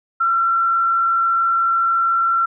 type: tone with frequency modulation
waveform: sine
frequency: 1357 Hz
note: E6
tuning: 50 cents sharp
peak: -14 dBFS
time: 0.2-2.46 s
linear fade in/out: 10 ms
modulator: 58.4 Hz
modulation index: 0.32
effects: none